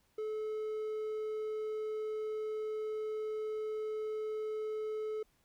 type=tone; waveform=triangle; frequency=431.7 Hz; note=A4; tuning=33 cents flat; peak=-33 dBFS; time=0.18-5.23 s; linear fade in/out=5 ms; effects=pink hiss -73 dBFS RMS until 5.44 s

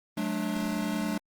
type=chord; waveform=square; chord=D major; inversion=first; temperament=equal with one note detuned; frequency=185 / 215.2 / 293.7 Hz; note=F#3 / A3 / D4; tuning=0 / -38 / 0 cents; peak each=-35 / -32 / -34 dBFS; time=0.17-1.18 s; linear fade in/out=5 ms; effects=Opus 24 kbps

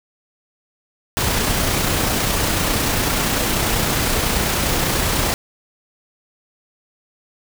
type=noise with amplitude modulation; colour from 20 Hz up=pink; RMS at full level=-18 dBFS; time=1.17-5.34 s; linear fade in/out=0 ms; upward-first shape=sine; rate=30.1 Hz; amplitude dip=25%; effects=none

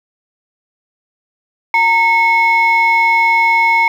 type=tone pair together; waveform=sine; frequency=920 / 2188 Hz; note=A#5 / C#7; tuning=-23 / -23 cents; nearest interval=octave + minor third; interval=1500 cents; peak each=-10 dBFS; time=1.74-3.88 s; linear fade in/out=2 ms; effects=tanh soft clip ceiling -4 dBFS + 7-bit

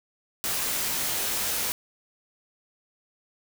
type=noise with comb filter; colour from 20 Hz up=white; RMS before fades=-28 dBFS; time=0.44-1.72 s; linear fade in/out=0 ms; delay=19 ms; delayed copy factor=-0.5; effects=none

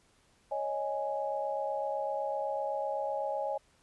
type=chord; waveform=sine; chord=C# suspended second; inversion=none; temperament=equal; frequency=554.4 / 622.3 / 830.6 Hz; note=C#5 / D#5 / G#5; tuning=0 / 0 / 0 cents; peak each=-35 / -36 / -35 dBFS; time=0.51-3.58 s; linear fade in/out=10 ms; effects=pink hiss -67 dBFS RMS until 3.82 s + resampled to 24000 Hz

